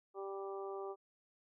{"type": "harmonic tone", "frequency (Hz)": 195.8, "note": "G3", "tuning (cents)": -2, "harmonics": [2, 3, 4, 5, 6], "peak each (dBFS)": [-42, -51, -49, -55, -51], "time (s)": [0.14, 0.96], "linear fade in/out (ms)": 50, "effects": []}